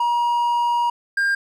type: tone pair in turn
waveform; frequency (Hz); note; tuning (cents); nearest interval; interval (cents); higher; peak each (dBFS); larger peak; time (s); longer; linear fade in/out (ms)
triangle; 953 / 1602.7; A#5 / G6; +38 / +38; major sixth; 900; second; -15; neither; 0-0.9 / 1.17-1.35; first; 5
effects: none